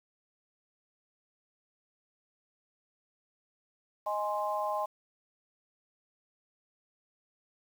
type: chord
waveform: sine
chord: Ab major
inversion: second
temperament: equal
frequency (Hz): 622.3 / 830.6 / 1046.5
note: Eb5 / Ab5 / C6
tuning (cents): 0 / 0 / 0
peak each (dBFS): -34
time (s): 4.06-4.86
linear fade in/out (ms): 10
effects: 9-bit